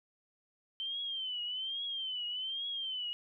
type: tone with vibrato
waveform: sine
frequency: 3100 Hz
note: G7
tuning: 20 cents flat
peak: -35 dBFS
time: 0.8-3.13 s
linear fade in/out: 0 ms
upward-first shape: triangle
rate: 1.2 Hz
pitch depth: 130 cents each way
effects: none